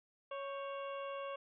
harmonic tone with a mistuned harmonic, 554.4 Hz, C#5, in tune, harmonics 1 / 2 / 3 / 4 / 5 / 6, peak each -42 / -45 / -56 / -58 / -53 / -60 dBFS, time 0.31-1.36 s, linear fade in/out 5 ms, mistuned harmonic 3, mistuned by -91 cents, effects none

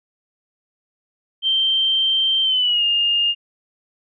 sine tone with pitch glide, 3136 to 2826 Hz, G7 to F7, 0 to +20 cents, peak -15 dBFS, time 1.42-3.35 s, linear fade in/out 50 ms, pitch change -180 cents, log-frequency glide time 2.43-2.84 s, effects none

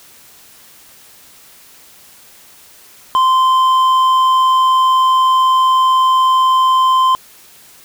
sine tone with hard clipping, 1038 Hz, C6, 14 cents flat, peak -10 dBFS, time 3.15-7.15 s, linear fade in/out 0 ms, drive 5 dB, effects white hiss -43 dBFS RMS until 7.84 s

